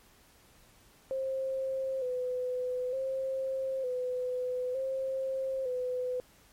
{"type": "tone with vibrato", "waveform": "sine", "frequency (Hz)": 516, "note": "C5", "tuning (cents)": -24, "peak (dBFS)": -30, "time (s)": [1.11, 6.2], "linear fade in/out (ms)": 0, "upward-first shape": "square", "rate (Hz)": 0.55, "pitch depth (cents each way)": 47, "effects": ["pink hiss -61 dBFS RMS until 6.52 s", "MP3 64 kbps"]}